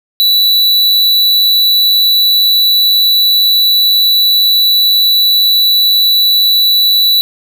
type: tone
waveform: square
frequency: 3951 Hz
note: B7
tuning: in tune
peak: -7 dBFS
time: 0.2-7.21 s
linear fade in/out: 0 ms
effects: none